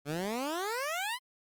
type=exponential sweep; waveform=15% pulse; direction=up; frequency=138.5 to 1046.5 Hz; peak=-26 dBFS; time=0.05-1.19 s; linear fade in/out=50 ms; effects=Opus 48 kbps